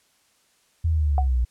sine linear sweep, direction down, 83.7 to 58.27 Hz, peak -18 dBFS, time 0.84-1.45 s, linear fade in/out 10 ms
sine tone with exponential decay, 740 Hz, F#5, in tune, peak -18 dBFS, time 1.18-1.28 s, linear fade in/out 1 ms, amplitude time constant 20 ms
effects white hiss -63 dBFS RMS until 1.5 s + low-pass 10000 Hz 12 dB/octave

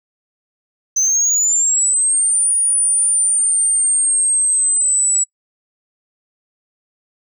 sine exponential two-way sweep, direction up then down, 6110 to 9600 to 7830 Hz, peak -10 dBFS, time 0.96-5.24 s, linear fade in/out 10 ms, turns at 2.55 s, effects noise-tail reverb RT60 0.1 s tail -26 dB re dry + tanh soft clip ceiling -11 dBFS

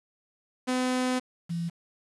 sawtooth / sine tone pair in turn, 253.8 / 169.39 Hz, B3 / E3, +47 / +47 cents, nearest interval perfect fifth, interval 700 cents, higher first, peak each -21 / -28 dBFS, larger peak first, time 0.67-1.2 / 1.49-1.7 s, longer first, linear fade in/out 20 ms, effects resampled to 24000 Hz + 8-bit

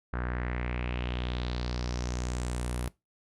sawtooth tone with low-pass filter sweep, 61 Hz, B1, 21 cents flat, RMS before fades -33 dBFS, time 0.13-2.88 s, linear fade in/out 0 ms, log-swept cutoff 1500 to 11000 Hz, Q 3.5, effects noise-tail reverb RT60 0.2 s tail -20 dB re dry

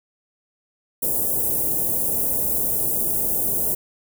white band-stop noise, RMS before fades -22 dBFS, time 1.02-3.75 s, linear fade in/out 10 ms, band 640 to 10000 Hz, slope 24 dB/octave, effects none

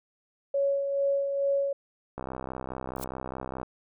sine tone with tremolo, 557 Hz, C#5, 8 cents sharp, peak -22 dBFS, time 0.54-1.73 s, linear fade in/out 5 ms, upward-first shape sine, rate 2.3 Hz, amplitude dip 45%
click train, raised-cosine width 1 ms, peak -21 dBFS, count 95, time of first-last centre 2.18-3.631 s, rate 64.8 Hz
blue noise with exponential growth, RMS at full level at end -32 dBFS, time 2.96-3.04 s, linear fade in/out 2 ms, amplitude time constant 16 ms
effects none

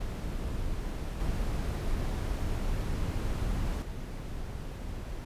brown noise with level steps, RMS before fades -34 / -31 / -37 dBFS, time 0-5.25 s, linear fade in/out 10 ms, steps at 1.2 / 3.82 s, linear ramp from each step 2 ms, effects resampled to 32000 Hz

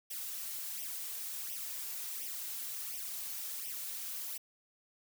blue noise with flanger, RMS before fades -41 dBFS, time 0.1-4.38 s, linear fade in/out 10 ms, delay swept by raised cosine 0.34 to 4.44 ms, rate 1.4 Hz, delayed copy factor +0.75, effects none

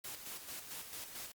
white noise with tremolo, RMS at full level -45 dBFS, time 0.04-1.32 s, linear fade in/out 5 ms, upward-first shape square, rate 4.5 Hz, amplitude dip 50%, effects Opus 48 kbps

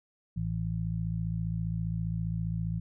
harmonic tone, 55 Hz, A1, in tune, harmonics 1 / 2 / 3, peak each -38 / -33 / -32 dBFS, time 0.36-2.8 s, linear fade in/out 10 ms, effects none

